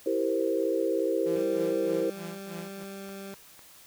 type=chord; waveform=sine; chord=C dominant seventh; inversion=first; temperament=equal; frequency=329.6 / 392 / 466.2 / 523.3 Hz; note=E4 / G4 / Bb4 / C5; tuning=0 / 0 / 0 / 0 cents; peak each=-30 dBFS; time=0.06-2.1 s; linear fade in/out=5 ms
type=tone with tremolo; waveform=sawtooth; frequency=169.7 Hz; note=F3; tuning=49 cents flat; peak=-34 dBFS; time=1.25-2.84 s; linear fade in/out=20 ms; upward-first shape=sine; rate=3.2 Hz; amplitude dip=100%
type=tone; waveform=20% pulse; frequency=196 Hz; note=G3; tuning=in tune; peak=-34 dBFS; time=1.36-3.34 s; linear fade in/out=0 ms
type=click train; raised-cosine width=0.5 ms; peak=-35 dBFS; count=5; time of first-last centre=2.59-3.593 s; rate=3.99 Hz
effects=white hiss -53 dBFS RMS until 3.86 s